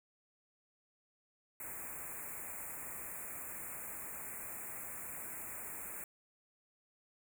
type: band-stop noise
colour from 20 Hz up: white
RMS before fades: -45 dBFS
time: 1.6-6.04 s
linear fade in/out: 2 ms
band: 2500 to 7100 Hz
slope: 96 dB/octave
effects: none